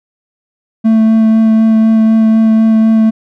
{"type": "tone with vibrato", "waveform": "triangle", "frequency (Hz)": 221.7, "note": "A3", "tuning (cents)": 13, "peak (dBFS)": -3, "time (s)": [0.84, 3.11], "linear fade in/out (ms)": 20, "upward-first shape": "sine", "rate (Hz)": 4, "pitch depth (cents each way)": 10, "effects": []}